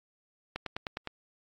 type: click train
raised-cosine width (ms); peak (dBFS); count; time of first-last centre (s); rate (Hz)
0.3; -18; 6; 0.56-1.073; 9.74
effects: AAC 48 kbps